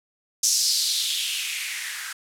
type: noise with band-pass filter sweep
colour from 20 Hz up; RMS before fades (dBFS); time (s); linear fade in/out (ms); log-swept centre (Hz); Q
violet; -25; 0.43-2.13; 5; 5900 to 1500; 3.6
effects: low-pass 12000 Hz 12 dB/octave